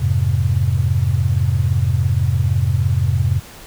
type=chord; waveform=sine; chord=F minor; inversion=none; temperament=just; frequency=87.31 / 104.77 / 130.96 Hz; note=F2 / Ab2 / C3; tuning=0 / +16 / +2 cents; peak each=-18 dBFS; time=0-3.4 s; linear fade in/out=20 ms; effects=pink hiss -39 dBFS RMS until 3.66 s